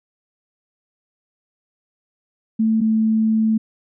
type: tone pair in turn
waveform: sine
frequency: 221.4 / 220.2 Hz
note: A3 / A3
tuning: +11 / +2 cents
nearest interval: unison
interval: 9 cents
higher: first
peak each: -14 dBFS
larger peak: neither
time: 2.59-2.81 / 2.81-3.58 s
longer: second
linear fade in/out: 10 ms
effects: none